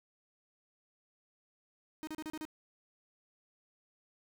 45% pulse tone bursts, 311.1 Hz, D#4, in tune, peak -39 dBFS, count 6, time 2.03-2.452 s, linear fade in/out 0 ms, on 42 ms, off 34 ms, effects none

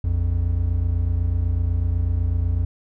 triangle tone pair together, 58.76 / 86.8 Hz, A#1 / F2, +14 / -10 cents, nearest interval perfect fifth, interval 676 cents, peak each -21 / -18 dBFS, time 0.04-2.65 s, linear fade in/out 5 ms, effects none

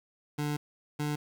25% pulse tone pair in turn, 147.9 / 148.49 Hz, D3 / D3, +13 / +19 cents, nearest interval unison, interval 6 cents, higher second, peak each -26 dBFS, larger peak neither, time 0.38-0.57 / 0.99-1.16 s, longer first, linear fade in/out 10 ms, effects 10-bit

